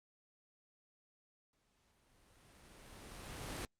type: noise with exponential growth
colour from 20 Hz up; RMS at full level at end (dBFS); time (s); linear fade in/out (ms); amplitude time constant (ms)
pink; -41; 1.53-3.65; 1; 460
effects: low-pass 10000 Hz 12 dB/octave + Opus 48 kbps